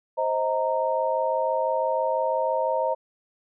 sine tone cluster, 525 / 631 / 926 Hz, C5 / D#5 / A#5, +6 / +24 / -12 cents, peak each -26 dBFS, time 0.17-2.95 s, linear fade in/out 20 ms, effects none

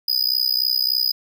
square tone with amplitude modulation, 4978 Hz, D#8, in tune, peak -14 dBFS, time 0.08-1.12 s, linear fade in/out 5 ms, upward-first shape sine, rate 63.4 Hz, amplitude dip 100%, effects none

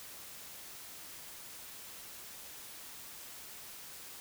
silence, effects white hiss -49 dBFS RMS until 4.2 s

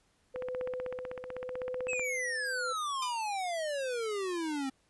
sine tone with tremolo, 505 Hz, B4, 39 cents sharp, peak -33 dBFS, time 0.34-2.73 s, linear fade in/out 10 ms, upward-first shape triangle, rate 0.85 Hz, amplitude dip 65%
click train, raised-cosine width 0.5 ms, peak -26 dBFS, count 27, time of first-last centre 0.36-1.995 s, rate 15.9 Hz
square exponential sweep, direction down, 2637 to 261.6 Hz, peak -33 dBFS, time 1.88-4.7 s, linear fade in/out 10 ms
10% pulse tone with exponential decay, 1205 Hz, D6, 44 cents sharp, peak -26 dBFS, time 3.02-3.27 s, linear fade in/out 5 ms, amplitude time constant 53 ms
effects pink hiss -71 dBFS RMS until 4.89 s + resampled to 24000 Hz

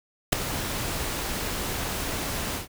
pink noise with ADSR envelope, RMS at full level -17 dBFS, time 0.32-2.68 s, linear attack 10 ms, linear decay 4 ms, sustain -13 dB, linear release 130 ms, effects none

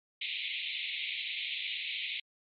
pink band-pass noise, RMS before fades -37 dBFS, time 0.21-2.2 s, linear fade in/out 5 ms, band 2100 to 3900 Hz, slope 96 dB/octave, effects MP3 32 kbps

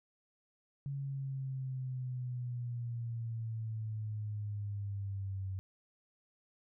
sine exponential sweep, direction down, 140 to 94.8 Hz, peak -36 dBFS, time 0.86-5.59 s, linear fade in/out 0 ms, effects none

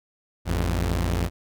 sawtooth tone pair together, 54.68 / 86.8 Hz, A1 / F2, -10 / -10 cents, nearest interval minor sixth, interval 800 cents, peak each -21 dBFS, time 0.45-1.3 s, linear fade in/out 50 ms, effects none

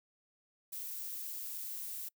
violet noise, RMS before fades -42 dBFS, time 0.72-2.09 s, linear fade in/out 10 ms, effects noise-tail reverb RT60 0.1 s tail -26 dB re dry

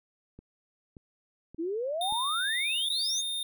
click train, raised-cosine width 3 ms, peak -34 dBFS, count 4, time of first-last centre 0.39-2.124 s, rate 1.73 Hz
sine exponential sweep, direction up, 311.1 to 6710 Hz, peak -29 dBFS, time 1.58-3.22 s, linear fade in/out 20 ms
square tone, 3644 Hz, A#7, 40 cents flat, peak -31 dBFS, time 2.01-3.43 s, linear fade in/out 2 ms
effects none

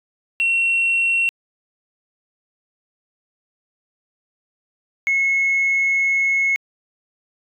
sine tone pair in turn, 2725 / 2181 Hz, F7 / C#7, -43 / -29 cents, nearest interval major third, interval 386 cents, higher first, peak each -14 dBFS, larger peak neither, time 0.4-1.29 / 5.07-6.56 s, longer second, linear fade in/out 0 ms, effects tanh soft clip ceiling -12 dBFS

